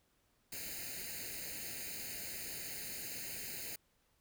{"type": "noise with comb filter", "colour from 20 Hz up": "white", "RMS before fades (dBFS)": -44, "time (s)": [0.52, 3.76], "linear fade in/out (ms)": 5, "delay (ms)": 0.44, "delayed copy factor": 1, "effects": ["pink hiss -75 dBFS RMS until 4.2 s"]}